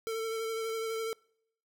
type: tone with vibrato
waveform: square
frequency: 448.2 Hz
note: A4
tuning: 32 cents sharp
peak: -33 dBFS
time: 0.07-1.13 s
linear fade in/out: 0 ms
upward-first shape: sine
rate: 12 Hz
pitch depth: 20 cents each way
effects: noise-tail reverb RT60 0.7 s tail -26 dB re dry